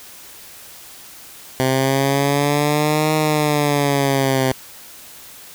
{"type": "linear two-way sweep", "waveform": "10% pulse", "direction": "up then down", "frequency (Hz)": [130, 155.56, 130], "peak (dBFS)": -7, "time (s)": [1.6, 4.52], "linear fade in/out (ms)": 0, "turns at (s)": 3.14, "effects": ["white hiss -40 dBFS RMS until 5.54 s"]}